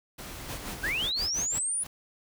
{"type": "noise", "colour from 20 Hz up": "pink", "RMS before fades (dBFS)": -41, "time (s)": [0.18, 1.03], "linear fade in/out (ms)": 10}
{"type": "noise with tremolo", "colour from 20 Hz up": "pink", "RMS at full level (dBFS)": -37, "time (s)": [0.48, 1.59], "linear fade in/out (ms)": 10, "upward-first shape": "sine", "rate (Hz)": 5.7, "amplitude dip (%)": 100}
{"type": "linear sweep", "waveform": "sine", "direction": "up", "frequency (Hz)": [1480, 9990], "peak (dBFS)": -27, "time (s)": [0.83, 1.84], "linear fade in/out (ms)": 10}
{"type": "noise with exponential growth", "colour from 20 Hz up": "pink", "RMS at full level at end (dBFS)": -39, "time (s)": [1.74, 1.87], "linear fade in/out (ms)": 5, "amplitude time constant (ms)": 27}
{"effects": []}